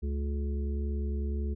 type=harmonic tone with a mistuned harmonic; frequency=70.9 Hz; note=C#2; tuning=40 cents sharp; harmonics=1 / 3 / 5 / 6; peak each=-29 / -39 / -43 / -45 dBFS; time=0.02-1.55 s; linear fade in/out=20 ms; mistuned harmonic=3; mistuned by=+15 cents; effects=none